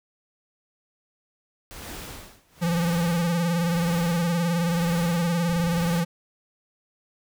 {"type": "noise with tremolo", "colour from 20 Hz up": "pink", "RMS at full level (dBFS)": -37, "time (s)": [1.71, 6], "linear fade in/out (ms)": 0, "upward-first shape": "sine", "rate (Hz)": 1, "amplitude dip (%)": 95}
{"type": "tone with vibrato", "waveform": "square", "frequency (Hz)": 170.6, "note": "F3", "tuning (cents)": -40, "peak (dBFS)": -22, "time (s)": [2.61, 6.05], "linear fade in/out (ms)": 20, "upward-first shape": "sine", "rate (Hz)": 19, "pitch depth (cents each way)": 59}
{"type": "clicks", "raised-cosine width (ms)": 5, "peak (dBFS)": -25, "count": 10, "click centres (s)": [5.496, 5.526, 5.563, 5.6, 5.641, 5.672, 5.732, 5.78, 5.814, 5.86]}
{"effects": []}